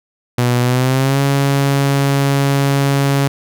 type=tone with pitch glide; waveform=sawtooth; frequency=122.5 to 139.1 Hz; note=B2 to C#3; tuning=-14 to +6 cents; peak=-8 dBFS; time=0.38-3.28 s; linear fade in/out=5 ms; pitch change=+220 cents; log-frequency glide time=0.61-1.2 s; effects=none